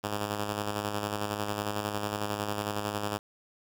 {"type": "tone with tremolo", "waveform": "5% pulse", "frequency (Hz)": 103.83, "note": "G#2", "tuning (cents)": 0, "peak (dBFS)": -18, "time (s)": [0.03, 3.19], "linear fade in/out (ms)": 20, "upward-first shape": "square", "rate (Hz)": 11, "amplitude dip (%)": 40, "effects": ["9-bit"]}